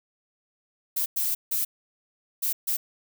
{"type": "noise bursts at uneven times", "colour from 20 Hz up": "violet", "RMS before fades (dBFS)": -26, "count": 5, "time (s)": [[0.96, 1.06], [1.16, 1.35], [1.51, 1.65], [2.42, 2.53], [2.67, 2.77]], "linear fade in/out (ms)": 10, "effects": []}